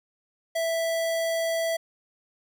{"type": "tone", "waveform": "square", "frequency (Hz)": 659.3, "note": "E5", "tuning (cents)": 0, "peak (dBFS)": -25, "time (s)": [0.55, 1.77], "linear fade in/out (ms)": 10, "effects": []}